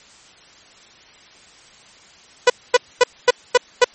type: tone bursts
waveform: sawtooth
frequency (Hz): 493.9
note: B4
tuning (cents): 0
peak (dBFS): -4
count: 6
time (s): 2.47-3.844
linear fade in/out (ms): 5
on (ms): 29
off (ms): 240
effects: white hiss -47 dBFS RMS until 3.94 s + MP3 32 kbps